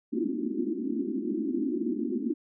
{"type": "band-pass noise", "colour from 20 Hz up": "white", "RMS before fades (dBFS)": -30, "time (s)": [0.12, 2.34], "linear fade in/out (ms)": 20, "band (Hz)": [210, 360], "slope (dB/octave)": 96, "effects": []}